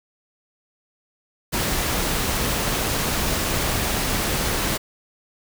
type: noise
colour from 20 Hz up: pink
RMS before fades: -23 dBFS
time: 1.52-4.78 s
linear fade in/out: 20 ms
effects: none